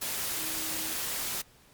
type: tone in noise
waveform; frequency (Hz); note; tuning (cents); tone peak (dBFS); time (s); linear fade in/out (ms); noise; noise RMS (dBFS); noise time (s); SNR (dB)
sine; 319; D#4; +43; -44; 0.37-0.94; 10; white; -33; 0.01-1.42; -14
effects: pink hiss -59 dBFS RMS until 1.73 s + MP3 96 kbps